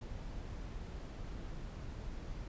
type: noise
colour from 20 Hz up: brown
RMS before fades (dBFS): -44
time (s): 0.01-2.48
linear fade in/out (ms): 5
effects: resampled to 16000 Hz